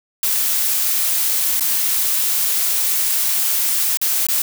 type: noise with dropouts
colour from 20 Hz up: blue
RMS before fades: -18 dBFS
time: 0.23-4.42 s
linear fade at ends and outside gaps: 2 ms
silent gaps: 1.597-1.607 / 3.972-4.014 / 4.268-4.286 s
effects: none